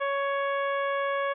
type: harmonic tone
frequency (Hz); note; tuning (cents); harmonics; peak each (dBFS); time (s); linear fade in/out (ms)
557; C#5; +8; 1 / 2 / 3 / 4 / 5 / 6; -28 / -30 / -34 / -39 / -46 / -47; 0-1.34; 20
effects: none